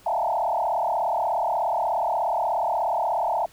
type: tone with frequency modulation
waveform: sine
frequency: 784 Hz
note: G5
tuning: in tune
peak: -21 dBFS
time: 0.06-3.46 s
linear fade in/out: 5 ms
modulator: 36.7 Hz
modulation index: 3.9
effects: pink hiss -53 dBFS RMS until 3.52 s